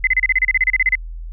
sine tone bursts, 2042 Hz, C7, 43 cents flat, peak -11 dBFS, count 15, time 0.04-0.953 s, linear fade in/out 2 ms, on 31 ms, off 32 ms, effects added 41 Hz sine -27 dBFS peak until 1.32 s

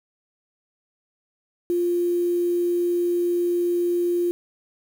sine tone with quantisation, 349.2 Hz, F4, in tune, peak -19 dBFS, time 1.7-4.31 s, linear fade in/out 0 ms, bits 7, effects none

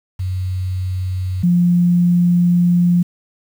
sine tone pair in turn, 92.6 / 175.36 Hz, F#2 / F3, +2 / +7 cents, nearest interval major seventh, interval 1105 cents, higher second, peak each -18 / -10 dBFS, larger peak second, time 0.19-1.43 / 1.43-3.03 s, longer second, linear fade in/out 10 ms, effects 7-bit

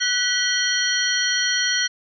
sine tone cluster, 1491 / 1947 / 3143 / 4309 / 5760 Hz, F#6 / B6 / G7 / C#8 / F#8, +13 / -25 / +4 / -50 / -47 cents, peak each -25 dBFS, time 0-1.88 s, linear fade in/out 20 ms, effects none

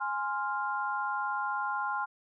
sine chord, F minor, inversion first, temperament equal, 830.6 / 1046.5 / 1396.9 Hz, Ab5 / C6 / F6, 0 / 0 / 0 cents, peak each -34 dBFS, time 0-2.06 s, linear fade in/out 20 ms, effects none

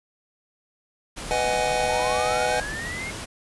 pink noise, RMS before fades -34 dBFS, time 1.16-3.26 s, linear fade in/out 20 ms
square chord, G# minor seventh, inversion first, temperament just, 498.4 / 623 / 747.5 / 830.6 Hz, B4 / D#5 / F#5 / G#5, +16 / +2 / +17 / 0 cents, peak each -28 dBFS, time 1.31-2.6 s, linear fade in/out 0 ms
sine linear sweep, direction up, 740 to 2171 Hz, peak -31 dBFS, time 1.79-3.11 s, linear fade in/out 10 ms
effects resampled to 24000 Hz

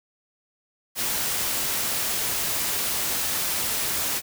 white noise, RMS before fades -26 dBFS, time 0.95-4.22 s, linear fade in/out 50 ms, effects none

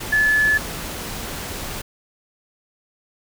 sine tone in noise, 1725 Hz, A6, 35 cents flat, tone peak -14 dBFS, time 0.12-0.58 s, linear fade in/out 10 ms, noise pink, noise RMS -30 dBFS, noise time 0-1.82 s, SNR +13 dB, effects none

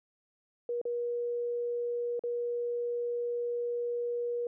sine tone with dropouts, 478.8 Hz, A#4, 46 cents sharp, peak -30 dBFS, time 0.69-4.47 s, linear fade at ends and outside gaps 2 ms, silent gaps 0.815-0.853 / 2.194-2.237 s, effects none

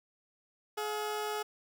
20% pulse tone pair together, 424 / 712 Hz, G#4 / F5, +36 / +33 cents, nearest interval major sixth, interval 897 cents, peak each -29 / -38 dBFS, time 0.77-1.43 s, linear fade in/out 10 ms, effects none

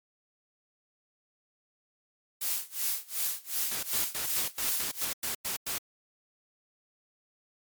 blue noise with tremolo, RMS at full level -29 dBFS, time 2.41-5.05 s, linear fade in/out 5 ms, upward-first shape sine, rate 2.7 Hz, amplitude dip 95%
white noise bursts, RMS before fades -33 dBFS, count 10, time 3.71-5.783 s, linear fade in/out 5 ms, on 120 ms, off 97 ms
effects MP3 96 kbps

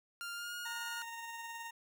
sawtooth tone with pitch glide, 1396.9 to 1432 Hz, F6 to F6, 0 to +43 cents, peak -37 dBFS, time 0.21-1.02 s, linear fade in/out 0 ms, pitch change +43 cents, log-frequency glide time 0.33-0.55 s
20% pulse tone with tremolo, 924 Hz, A#5, 16 cents flat, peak -37 dBFS, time 0.65-1.71 s, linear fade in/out 10 ms, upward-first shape sine, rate 19 Hz, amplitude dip 30%
effects none

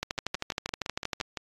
two click trains, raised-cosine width 0.2 ms, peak -12 / -16 dBFS, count 16 / 8, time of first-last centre 0.03-1.211 / 0.18-1.373 s, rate 12.7 / 5.87 Hz, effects AAC 32 kbps

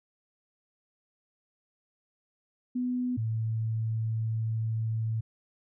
sine tone pair in turn, 248.9 / 111.64 Hz, B3 / A2, +14 / +26 cents, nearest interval octave + major second, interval 1388 cents, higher first, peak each -27 dBFS, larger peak neither, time 2.75-3.17 / 3.17-5.21 s, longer second, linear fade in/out 10 ms, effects none

